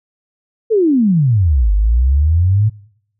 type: exponential two-way sweep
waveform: sine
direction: down then up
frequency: 466.2 to 48.37 to 111.6 Hz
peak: -9 dBFS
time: 0.7-2.7 s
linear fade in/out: 20 ms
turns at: 1.72 s
effects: noise-tail reverb RT60 0.8 s tail -26 dB re dry

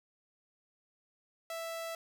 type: tone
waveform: sawtooth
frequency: 660 Hz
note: E5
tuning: 2 cents sharp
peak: -34 dBFS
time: 1.5-1.95 s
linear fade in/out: 2 ms
effects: none

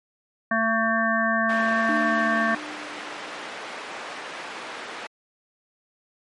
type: harmonic tone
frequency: 224.7 Hz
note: A3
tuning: 37 cents sharp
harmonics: 1 / 3 / 5 / 7 / 8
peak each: -26 / -26 / -26 / -26 / -26 dBFS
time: 0.51-2.55 s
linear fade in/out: 5 ms
type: band-pass noise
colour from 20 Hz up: white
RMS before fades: -36 dBFS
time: 1.49-5.07 s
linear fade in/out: 5 ms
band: 330 to 2000 Hz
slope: 12 dB/octave
type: tone with exponential decay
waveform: sine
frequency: 301 Hz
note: D4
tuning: 43 cents sharp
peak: -25 dBFS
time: 1.89-4.19 s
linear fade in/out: 1 ms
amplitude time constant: 500 ms
effects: MP3 48 kbps

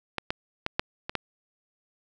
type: clicks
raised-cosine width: 0.3 ms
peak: -12 / -11 / -11 / -7 / -16 / -10 dBFS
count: 6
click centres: 0.183 / 0.305 / 0.664 / 0.795 / 1.095 / 1.153 s
effects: none

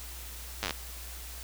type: slowing click train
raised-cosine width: 0.2 ms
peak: -13 dBFS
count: 8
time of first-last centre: 0.63-0.708 s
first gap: 9 ms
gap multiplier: 1.07
effects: added 60 Hz sine -43 dBFS peak until 1.43 s + white hiss -45 dBFS RMS until 1.43 s

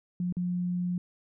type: tone with dropouts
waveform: sine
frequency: 178.1 Hz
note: F3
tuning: 34 cents sharp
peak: -27 dBFS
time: 0.2-0.98 s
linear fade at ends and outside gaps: 2 ms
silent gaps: 0.325-0.368 s
effects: none

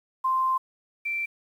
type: tone pair in turn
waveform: sine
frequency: 1045 / 2346 Hz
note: C6 / D7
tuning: -2 / -2 cents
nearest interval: octave + major second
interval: 1400 cents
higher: second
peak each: -21 / -26 dBFS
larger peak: first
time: 0.24-0.58 / 1.05-1.26 s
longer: first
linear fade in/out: 10 ms
effects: 9-bit

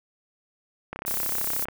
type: click train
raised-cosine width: 0.5 ms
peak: -18 dBFS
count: 26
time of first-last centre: 0.93-1.685 s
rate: 33.1 Hz
type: noise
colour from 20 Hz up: violet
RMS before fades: -28 dBFS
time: 1.06-1.65 s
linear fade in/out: 10 ms
effects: none

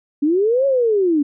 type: linear two-way sweep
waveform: sine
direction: up then down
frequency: 277.2 to 559 to 277.2 Hz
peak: -13 dBFS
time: 0.22-1.23 s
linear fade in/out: 10 ms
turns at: 0.66 s
effects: none

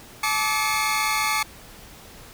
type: tone cluster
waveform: sawtooth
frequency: 863 / 1162 / 1267 / 2172 Hz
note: A5 / D6 / D#6 / C#7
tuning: -34 / -19 / +31 / -36 cents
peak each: -23 / -22 / -28 / -22 dBFS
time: 0.23-1.43 s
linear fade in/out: 5 ms
effects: pink hiss -45 dBFS RMS until 2.33 s

